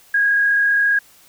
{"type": "tone with frequency modulation", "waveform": "sine", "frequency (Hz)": 1641, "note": "G#6", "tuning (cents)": -21, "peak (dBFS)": -13, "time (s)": [0.14, 0.99], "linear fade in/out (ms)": 5, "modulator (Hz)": 34.9, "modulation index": 0.64, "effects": ["white hiss -50 dBFS RMS until 1.28 s"]}